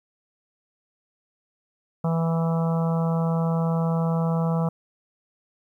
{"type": "harmonic tone", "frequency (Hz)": 164.81, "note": "E3", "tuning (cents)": 0, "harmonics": [1, 3, 4, 5, 6, 7, 8], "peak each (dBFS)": [-21, -31, -33, -35, -37, -38, -39], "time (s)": [2.04, 4.69], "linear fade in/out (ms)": 5, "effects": ["10-bit"]}